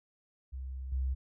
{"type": "tone with level steps", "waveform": "sine", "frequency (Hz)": 65.41, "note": "C2", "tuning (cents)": 0, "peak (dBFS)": [-37, -29], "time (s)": [0.52, 1.15], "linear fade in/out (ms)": 20, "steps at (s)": 0.92, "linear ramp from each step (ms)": 5, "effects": []}